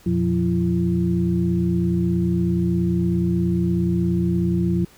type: tone cluster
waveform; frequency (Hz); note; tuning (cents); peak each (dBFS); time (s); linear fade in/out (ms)
sine; 87.6 / 119.9 / 176.8 / 338.5; F2 / A#2 / F3 / E4; +6 / +49 / +22 / +46; -26 / -27 / -19 / -25; 0.06-4.85; 5
effects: pink hiss -51 dBFS RMS until 4.97 s